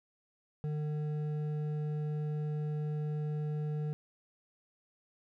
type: tone with hard clipping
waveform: triangle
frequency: 150.7 Hz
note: D3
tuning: 45 cents sharp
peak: -34 dBFS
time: 0.64-3.93 s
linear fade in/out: 0 ms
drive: 11 dB
effects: none